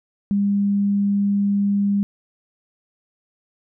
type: tone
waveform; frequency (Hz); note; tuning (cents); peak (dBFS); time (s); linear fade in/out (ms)
sine; 201.2; G3; +45; -16; 0.31-2.03; 0
effects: none